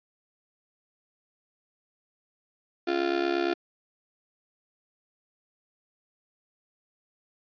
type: tone with amplitude modulation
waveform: 35% pulse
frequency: 347.8 Hz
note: F4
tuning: 7 cents flat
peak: -19 dBFS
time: 2.87-3.54 s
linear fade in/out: 10 ms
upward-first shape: sine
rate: 68.7 Hz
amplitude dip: 85%
effects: resampled to 11025 Hz